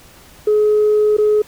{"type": "tone with dropouts", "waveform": "sine", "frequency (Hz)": 423.3, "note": "G#4", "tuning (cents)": 33, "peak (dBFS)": -9, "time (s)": [0.47, 1.42], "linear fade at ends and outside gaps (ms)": 5, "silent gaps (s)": [1.169, 1.183], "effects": ["tanh soft clip ceiling -7 dBFS", "pink hiss -44 dBFS RMS until 1.47 s"]}